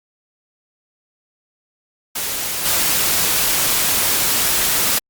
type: noise with level steps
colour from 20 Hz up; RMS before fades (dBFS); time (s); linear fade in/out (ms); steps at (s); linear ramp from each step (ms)
white; -23 / -17; 2.15-4.99; 10; 2.64; 20
effects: Opus 48 kbps